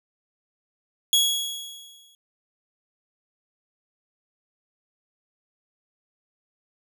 sawtooth tone with exponential decay, 3337 Hz, G#7, 8 cents sharp, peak -12 dBFS, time 1.13-2.15 s, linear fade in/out 1 ms, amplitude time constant 220 ms, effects none

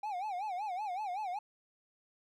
triangle tone with vibrato, 784 Hz, G5, in tune, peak -33 dBFS, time 0.03-1.39 s, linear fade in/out 5 ms, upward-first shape sine, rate 5.3 Hz, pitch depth 180 cents each way, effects none

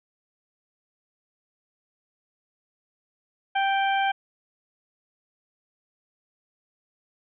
harmonic tone, 784 Hz, G5, in tune, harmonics 1 / 2 / 3 / 4, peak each -22 / -28 / -32 / -34 dBFS, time 3.55-4.12 s, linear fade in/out 10 ms, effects none

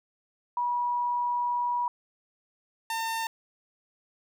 sine / sawtooth tone pair in turn, 969 / 904.3 Hz, B5 / A5, -33 / +47 cents, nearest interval minor second, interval 120 cents, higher first, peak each -25 dBFS, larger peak neither, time 0.57-1.88 / 2.9-3.27 s, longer first, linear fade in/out 2 ms, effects none

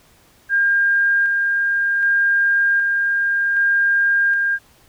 sine tone with tremolo, 1607 Hz, G6, 43 cents sharp, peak -13 dBFS, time 0.49-4.59 s, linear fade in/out 50 ms, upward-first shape square, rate 0.65 Hz, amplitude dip 25%, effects pink hiss -53 dBFS RMS until 4.88 s

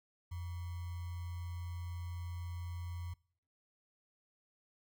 sine tone with sample-and-hold, 87 Hz, F2, 6 cents flat, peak -39 dBFS, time 0.31-3.14 s, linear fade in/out 10 ms, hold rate 1050 Hz, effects noise-tail reverb RT60 0.6 s tail -24 dB re dry

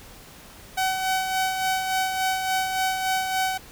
sawtooth tone with tremolo, 756 Hz, F#5, 37 cents sharp, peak -17 dBFS, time 0.77-3.58 s, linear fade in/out 10 ms, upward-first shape sine, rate 3.5 Hz, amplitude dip 45%, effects pink hiss -46 dBFS RMS until 3.71 s

